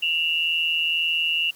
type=tone pair together; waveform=sine; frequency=2722 / 2884 Hz; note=F7 / F#7; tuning=-45 / -45 cents; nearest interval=minor second; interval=100 cents; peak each=-23 dBFS; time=0.02-1.51 s; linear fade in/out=10 ms; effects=white hiss -51 dBFS RMS until 1.55 s